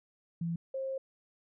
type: tone pair in turn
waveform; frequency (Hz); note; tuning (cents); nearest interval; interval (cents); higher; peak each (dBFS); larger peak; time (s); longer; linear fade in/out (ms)
sine; 168.2 / 533.4; E3 / C5; +35 / +33; octave + minor sixth; 1998; second; -31 / -33; first; 0.41-0.56 / 0.74-0.98; second; 5
effects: none